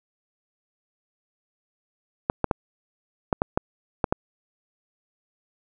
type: clicks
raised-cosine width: 1 ms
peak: -6 dBFS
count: 8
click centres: 2.299 / 2.443 / 2.512 / 3.328 / 3.419 / 3.575 / 4.042 / 4.125 s
effects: none